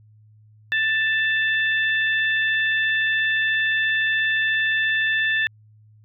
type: harmonic tone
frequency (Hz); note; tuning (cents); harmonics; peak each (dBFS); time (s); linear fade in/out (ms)
883; A5; +6; 2 / 3 / 4; -19 / -28 / -29; 0.72-5.47; 0
effects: added 107 Hz sine -49 dBFS peak until 6.04 s